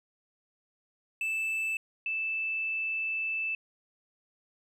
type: tone pair in turn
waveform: triangle / sine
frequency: 2637 / 2637 Hz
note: E7 / E7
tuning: 0 / 0 cents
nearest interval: unison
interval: 0 cents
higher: neither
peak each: -27 / -29 dBFS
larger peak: first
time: 1.21-1.77 / 2.06-3.55 s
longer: second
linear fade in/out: 2 ms
effects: none